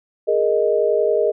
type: chord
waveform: sine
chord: Ab suspended second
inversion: none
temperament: equal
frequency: 415.3 / 466.2 / 622.3 Hz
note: Ab4 / Bb4 / Eb5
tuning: 0 / 0 / 0 cents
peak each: -19 dBFS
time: 0.27-1.32 s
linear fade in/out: 20 ms
effects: none